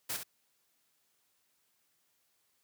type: noise with echo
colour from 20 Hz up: white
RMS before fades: -36 dBFS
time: 0.09-0.17 s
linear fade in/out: 10 ms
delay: 66 ms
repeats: 1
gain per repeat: -7 dB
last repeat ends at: 0.236 s
effects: white hiss -75 dBFS RMS until 2.63 s + high-pass 80 Hz 12 dB/octave